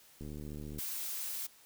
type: click train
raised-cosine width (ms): 3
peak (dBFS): -32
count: 44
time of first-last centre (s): 0.21-0.787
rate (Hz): 74.5
type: noise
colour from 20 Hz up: blue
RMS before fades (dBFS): -39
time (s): 0.78-1.47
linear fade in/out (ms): 10
effects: white hiss -61 dBFS RMS until 1.65 s